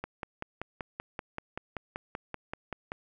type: click train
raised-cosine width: 0.5 ms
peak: -20 dBFS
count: 16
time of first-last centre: 0.04-2.919 s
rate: 5.21 Hz
effects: none